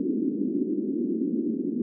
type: band-pass noise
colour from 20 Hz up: pink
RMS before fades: -27 dBFS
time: 0-1.82 s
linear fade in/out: 2 ms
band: 220 to 360 Hz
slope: 48 dB/octave
effects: none